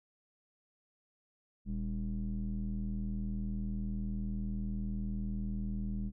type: tone with low-pass filter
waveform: square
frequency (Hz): 40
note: D#1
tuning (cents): +49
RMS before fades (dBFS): -36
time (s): 1.65-6.12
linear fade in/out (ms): 50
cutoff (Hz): 210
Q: 4.8
effects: none